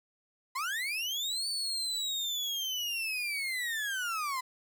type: linear two-way sweep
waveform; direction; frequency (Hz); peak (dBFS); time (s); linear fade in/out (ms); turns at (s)
35% pulse; up then down; 987.8 to 4539 to 998; -30; 0.55-4.41; 10; 1.48
effects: 11-bit